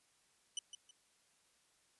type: tone with echo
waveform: 20% pulse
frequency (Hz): 2986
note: F#7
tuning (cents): +15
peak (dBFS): -32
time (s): 0.57-0.59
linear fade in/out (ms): 2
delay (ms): 160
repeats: 2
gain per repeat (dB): -10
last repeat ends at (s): 0.91
effects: white hiss -73 dBFS RMS until 1.99 s + resampled to 24000 Hz